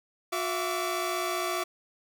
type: tone cluster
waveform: sawtooth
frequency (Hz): 360.4 / 666 / 1155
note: F#4 / E5 / D6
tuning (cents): -45 / +18 / -29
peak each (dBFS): -29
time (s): 0.32-1.64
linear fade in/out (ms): 10
effects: none